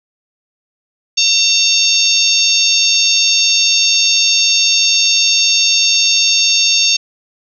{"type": "harmonic tone with a mistuned harmonic", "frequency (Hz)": 909, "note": "A#5", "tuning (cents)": -44, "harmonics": [3, 4, 5, 6, 7], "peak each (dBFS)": [-16, -16, -16, -16, -16], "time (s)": [1.17, 6.97], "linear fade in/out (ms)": 10, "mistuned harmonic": 7, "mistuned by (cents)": 21, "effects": []}